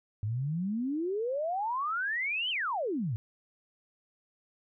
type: exponential two-way sweep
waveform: sine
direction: up then down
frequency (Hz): 100.6 to 3153 to 100.6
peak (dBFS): -29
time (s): 0.23-3.16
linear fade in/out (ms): 0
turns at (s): 2.5
effects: none